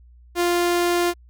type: tone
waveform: sawtooth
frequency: 349.2 Hz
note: F4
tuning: in tune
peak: -14 dBFS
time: 0.35-1.14 s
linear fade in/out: 50 ms
effects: added 60 Hz sine -46 dBFS peak until 1.29 s